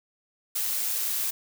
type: noise with amplitude modulation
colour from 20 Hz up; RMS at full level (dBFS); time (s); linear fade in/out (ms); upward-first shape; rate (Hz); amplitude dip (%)
blue; -27; 0.55-1.31; 10; sine; 108; 25
effects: none